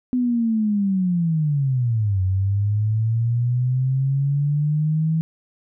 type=linear two-way sweep; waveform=sine; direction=down then up; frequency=253.3 to 92.5 to 162 Hz; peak=-17 dBFS; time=0.13-5.21 s; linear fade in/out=0 ms; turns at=2.22 s; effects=none